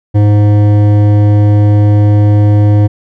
sine tone with hard clipping, 103.83 Hz, G#2, in tune, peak -6 dBFS, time 0.14-2.88 s, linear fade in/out 20 ms, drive 12 dB, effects none

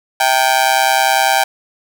sawtooth tone with amplitude modulation, 784 Hz, G5, in tune, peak -3 dBFS, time 0.2-1.44 s, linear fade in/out 5 ms, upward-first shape sine, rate 130 Hz, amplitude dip 95%, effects none

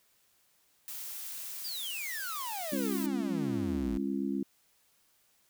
blue noise, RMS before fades -41 dBFS, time 0.88-3.06 s, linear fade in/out 0 ms
45% pulse exponential sweep, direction down, 4978 to 48.99 Hz, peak -37 dBFS, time 1.64-3.98 s, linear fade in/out 10 ms
harmonic tone, 68 Hz, C#2, 33 cents flat, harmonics 3 / 4 / 5, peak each -34 / -33 / -37 dBFS, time 2.72-4.43 s, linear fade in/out 5 ms
effects white hiss -69 dBFS RMS until 5.49 s

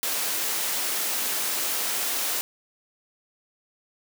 white high-pass noise, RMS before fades -27 dBFS, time 0.03-2.41 s, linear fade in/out 0 ms, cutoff 270 Hz, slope 12 dB/octave, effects none

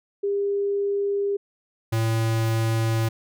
sine / square tone pair in turn, 401.7 / 112.72 Hz, G4 / A2, +42 / +42 cents, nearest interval octave + minor seventh, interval 2200 cents, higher first, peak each -21 dBFS, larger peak neither, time 0.23-1.37 / 1.92-3.09 s, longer second, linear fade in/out 10 ms, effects none

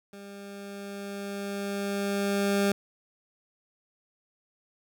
20% pulse tone with level ramp, 200 Hz, G3, 35 cents sharp, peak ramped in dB -38 to -17 dBFS, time 0.13-2.72 s, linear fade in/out 2 ms, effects none

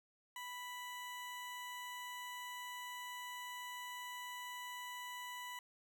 20% pulse tone, 987.8 Hz, B5, in tune, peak -40 dBFS, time 0.36-5.59 s, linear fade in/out 2 ms, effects none

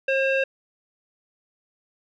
square tone with low-pass filter, 537 Hz, C5, 45 cents sharp, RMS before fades -22 dBFS, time 0.08-0.44 s, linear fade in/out 5 ms, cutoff 2400 Hz, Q 5.9, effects none

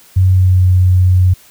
sine tone with pitch glide, 93.3 to 91.59 Hz, F#2 to F#2, +15 to -17 cents, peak -6 dBFS, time 0.16-1.34 s, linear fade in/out 10 ms, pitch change -32 cents, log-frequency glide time 0.27-0.65 s, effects white hiss -44 dBFS RMS until 1.5 s

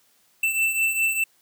square beating tone pair, 2664 / 2668.9 Hz, E7 / E7, +18 / +21 cents, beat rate 4.9 Hz, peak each -22 / -28 dBFS, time 0.43-1.24 s, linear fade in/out 5 ms, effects white hiss -62 dBFS RMS until 1.41 s + high-pass 100 Hz 12 dB/octave

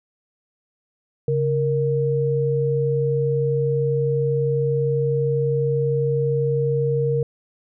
sine tone pair together, 138.6 / 466.2 Hz, C#3 / A#4, 0 / 0 cents, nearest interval octave + major sixth, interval 2100 cents, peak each -21 / -20 dBFS, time 1.28-7.23 s, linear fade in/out 2 ms, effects none

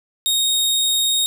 sawtooth tone, 3729 Hz, A#7, in tune, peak -13 dBFS, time 0.26-1.26 s, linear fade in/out 0 ms, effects none

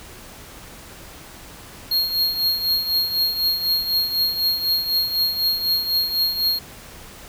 square tone with tremolo, 4257 Hz, C8, 29 cents sharp, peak -16 dBFS, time 1.91-6.59 s, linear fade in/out 5 ms, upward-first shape triangle, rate 4 Hz, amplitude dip 70%, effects pink hiss -41 dBFS RMS until 7.28 s

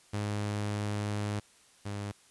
sawtooth tone pair in turn, 103.83 / 101.99 Hz, G#2 / G#2, 0 / -31 cents, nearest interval unison, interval 31 cents, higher first, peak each -27 / -31 dBFS, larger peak first, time 0.13-1.4 / 1.85-2.12 s, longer first, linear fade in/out 10 ms, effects white hiss -61 dBFS RMS until 2.3 s + resampled to 24000 Hz

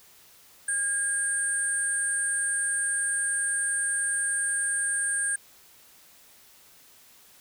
sine tone cluster, 1623 / 8570 / 9260 Hz, G#6 / C9 / D9, -40 / +40 / -25 cents, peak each -29 dBFS, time 0.68-5.36 s, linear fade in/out 5 ms, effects white hiss -55 dBFS RMS until 7.4 s

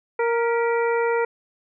harmonic tone with a mistuned harmonic, 466.2 Hz, A#4, in tune, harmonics 1 / 2 / 3 / 4 / 5, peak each -20 / -26 / -30 / -32 / -34 dBFS, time 0.19-1.25 s, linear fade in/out 5 ms, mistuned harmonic 4, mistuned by +66 cents, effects none

